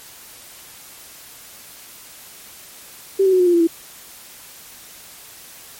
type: tone with pitch steps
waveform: sine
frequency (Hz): 389.2 / 379 / 369.1 / 359.4 / 350 / 340.8 / 331.8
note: G4 / F#4 / F#4 / F4 / F4 / F4 / E4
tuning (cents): -12 / +42 / -4 / +50 / +4 / -42 / +11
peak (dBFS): -11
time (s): 3.19-3.673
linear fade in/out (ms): 10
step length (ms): 69
effects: white hiss -41 dBFS RMS until 5.79 s + MP3 64 kbps